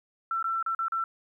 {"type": "tone with dropouts", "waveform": "sine", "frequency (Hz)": 1342, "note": "E6", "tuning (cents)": 31, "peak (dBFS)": -26, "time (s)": [0.31, 1.04], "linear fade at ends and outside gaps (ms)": 2, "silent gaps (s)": [[0.427, 0.442], [0.627, 0.662], [0.749, 0.79], [0.883, 0.921]], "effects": ["11-bit"]}